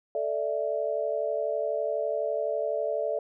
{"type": "chord", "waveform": "sine", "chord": "A suspended fourth", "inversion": "none", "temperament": "equal", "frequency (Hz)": [440, 587.3, 659.3], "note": ["A4", "D5", "E5"], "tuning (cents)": [0, 0, 0], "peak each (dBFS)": [-32, -29, -31], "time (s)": [0.15, 3.19], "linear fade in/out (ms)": 2, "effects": []}